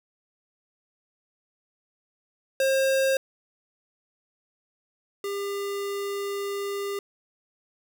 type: tone pair in turn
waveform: square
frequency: 535 / 400.8 Hz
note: C5 / G4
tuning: +38 / +38 cents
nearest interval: perfect fourth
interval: 500 cents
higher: first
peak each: -21 / -29 dBFS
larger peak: first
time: 2.6-3.17 / 5.24-6.99 s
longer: second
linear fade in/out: 2 ms
effects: none